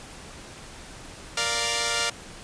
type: chord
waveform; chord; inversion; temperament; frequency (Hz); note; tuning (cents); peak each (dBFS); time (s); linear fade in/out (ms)
5% pulse; Bb major; none; equal; 466.2 / 587.3 / 698.5; Bb4 / D5 / F5; 0 / 0 / 0; -17; 1.37-2.1; 5
effects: pink hiss -43 dBFS RMS until 2.43 s + resampled to 22050 Hz